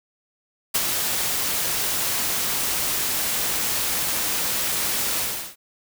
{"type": "noise with ADSR envelope", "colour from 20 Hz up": "white", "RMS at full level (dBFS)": -19, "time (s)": [0.74, 5.56], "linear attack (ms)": 14, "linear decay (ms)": 36, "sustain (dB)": -5, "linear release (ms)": 370, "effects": []}